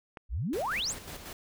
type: click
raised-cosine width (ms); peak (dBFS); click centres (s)
0.5; -27; 0.172
type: exponential sweep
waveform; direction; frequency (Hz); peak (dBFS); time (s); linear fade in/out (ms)
sine; up; 44.69 to 9956; -29; 0.29-0.95; 50
type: noise with tremolo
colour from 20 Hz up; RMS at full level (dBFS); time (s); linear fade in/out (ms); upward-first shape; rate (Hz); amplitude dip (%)
pink; -42; 0.53-1.33; 2; square; 5.5; 45
effects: none